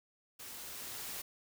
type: noise with level ramp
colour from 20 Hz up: white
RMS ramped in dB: -48 to -42 dBFS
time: 0.39-1.22 s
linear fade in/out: 10 ms
effects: none